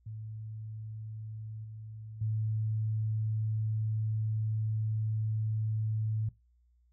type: tone with level steps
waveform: sine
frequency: 109.1 Hz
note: A2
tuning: 14 cents flat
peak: -39 / -42 / -29 dBFS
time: 0.06-6.29 s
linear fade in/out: 5 ms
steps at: 1.64 / 2.21 s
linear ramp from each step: 5 ms
effects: noise-tail reverb RT60 0.2 s tail -17 dB re dry + added 60 Hz sine -64 dBFS peak until 6.92 s